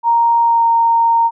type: tone with pitch glide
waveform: sine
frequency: 932.3 to 923.7 Hz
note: A#5 to A#5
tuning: 0 to -16 cents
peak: -9 dBFS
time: 0.03-1.31 s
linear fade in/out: 50 ms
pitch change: -16 cents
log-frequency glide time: 0.43-0.65 s
effects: none